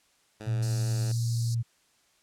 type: tone with vibrato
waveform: 10% pulse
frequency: 106.5 Hz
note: G#2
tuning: 44 cents sharp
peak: -31 dBFS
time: 0.4-1.12 s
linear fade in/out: 5 ms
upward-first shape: triangle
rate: 4.6 Hz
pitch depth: 27 cents each way
type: tone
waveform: sine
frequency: 116.54 Hz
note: A#2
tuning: in tune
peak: -25 dBFS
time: 0.46-1.63 s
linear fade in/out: 20 ms
type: high-pass noise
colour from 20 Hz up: pink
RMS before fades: -40 dBFS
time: 0.62-1.55 s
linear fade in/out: 10 ms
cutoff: 4100 Hz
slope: 96 dB/octave
effects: white hiss -66 dBFS RMS until 2.22 s + low-pass 9000 Hz 12 dB/octave